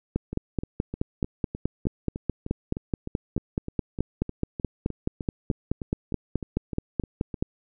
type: two click trains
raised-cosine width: 3 ms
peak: -11 / -19 dBFS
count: 35 / 24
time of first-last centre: 0.16-7.425 / 0.33-7.342 s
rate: 4.68 / 3.28 Hz
effects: none